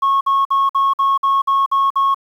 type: tone bursts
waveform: sine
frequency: 1096 Hz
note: C#6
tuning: 20 cents flat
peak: -10 dBFS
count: 9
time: 0.02-2.146 s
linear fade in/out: 10 ms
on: 190 ms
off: 52 ms
effects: tanh soft clip ceiling -10 dBFS + 8-bit